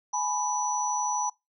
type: tone cluster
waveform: sine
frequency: 840 / 992 / 5920 Hz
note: G#5 / B5 / F#8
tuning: +19 / +7 / 0 cents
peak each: -30 dBFS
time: 0.13-1.3 s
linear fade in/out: 10 ms
effects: noise-tail reverb RT60 0.2 s tail -23 dB re dry